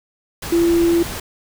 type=tone in noise; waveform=sine; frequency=339 Hz; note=E4; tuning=49 cents sharp; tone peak=-12 dBFS; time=0.52-1.03 s; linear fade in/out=5 ms; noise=pink; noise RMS=-28 dBFS; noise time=0.42-1.2 s; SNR=+13 dB; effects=none